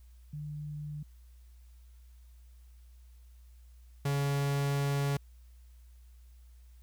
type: tone pair in turn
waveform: sine / 45% pulse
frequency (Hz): 149.2 / 140.82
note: D3 / C#3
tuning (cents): +28 / +28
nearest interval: minor second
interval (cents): 100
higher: first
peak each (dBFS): -37 / -28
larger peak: second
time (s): 0.33-1.03 / 4.05-5.17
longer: second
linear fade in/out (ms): 5
effects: added 60 Hz sine -52 dBFS peak until 6.82 s + white hiss -71 dBFS RMS until 6.82 s